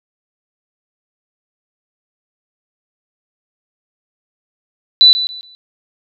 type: tone with echo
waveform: sine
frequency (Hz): 3979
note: B7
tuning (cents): +12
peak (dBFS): -3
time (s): 5.01-5.13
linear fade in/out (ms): 0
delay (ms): 140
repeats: 3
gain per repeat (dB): -12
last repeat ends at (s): 5.55
effects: none